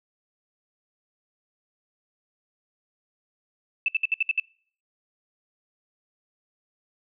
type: tone bursts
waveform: sine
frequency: 2637 Hz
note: E7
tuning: in tune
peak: -19 dBFS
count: 7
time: 3.86-4.399 s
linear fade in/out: 2 ms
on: 23 ms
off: 63 ms
effects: noise-tail reverb RT60 0.5 s tail -25 dB re dry